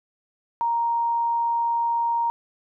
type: tone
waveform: sine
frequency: 934 Hz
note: A#5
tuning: 3 cents sharp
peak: -20 dBFS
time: 0.61-2.3 s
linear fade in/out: 0 ms
effects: none